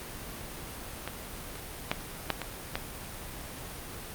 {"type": "clicks", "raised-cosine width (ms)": 0.3, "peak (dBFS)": [-18, -26, -10, -9, -17, -13], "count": 6, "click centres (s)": [1.076, 1.555, 1.915, 2.303, 2.417, 2.755], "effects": ["pink hiss -41 dBFS RMS until 4.14 s", "Opus 32 kbps"]}